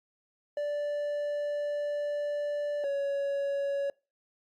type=tone pair in turn; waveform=triangle; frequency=585 / 560.2 Hz; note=D5 / C#5; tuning=-7 / +18 cents; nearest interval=minor second; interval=75 cents; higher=first; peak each=-27 / -26 dBFS; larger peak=second; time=0.57-2.84 / 2.84-3.9 s; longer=first; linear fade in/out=2 ms; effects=noise-tail reverb RT60 0.3 s tail -25 dB re dry + Opus 48 kbps